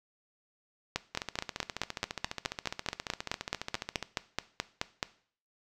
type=two click trains; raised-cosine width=0.2 ms; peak=-12 / -17 dBFS; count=20 / 43; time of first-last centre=0.96-5.029 / 1.15-4.027 s; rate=4.67 / 14.6 Hz; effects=noise-tail reverb RT60 0.5 s tail -17 dB re dry